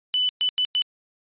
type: tone bursts at uneven times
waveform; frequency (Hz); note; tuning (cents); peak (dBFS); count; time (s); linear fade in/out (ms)
sine; 2995; F#7; +20; -19; 4; 0.14-0.29 / 0.41-0.49 / 0.58-0.65 / 0.75-0.82; 0
effects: resampled to 8000 Hz